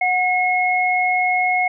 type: tone pair together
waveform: sine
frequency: 732.9 / 2168 Hz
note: F#5 / C#7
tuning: -17 / -39 cents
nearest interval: octave + perfect fifth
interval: 1878 cents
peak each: -18 dBFS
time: 0.01-1.68 s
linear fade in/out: 5 ms
effects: none